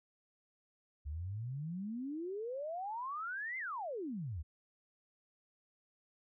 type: exponential two-way sweep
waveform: sine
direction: up then down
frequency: 69.3 to 2118 to 69.3 Hz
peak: -38 dBFS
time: 1.05-4.43 s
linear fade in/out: 20 ms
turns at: 3.58 s
effects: none